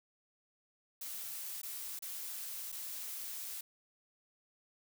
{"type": "noise with dropouts", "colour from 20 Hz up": "blue", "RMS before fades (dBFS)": -43, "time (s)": [1.01, 3.61], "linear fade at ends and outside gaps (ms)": 5, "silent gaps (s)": [[1.617, 1.631], [1.991, 2.022], [2.719, 2.724]], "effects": []}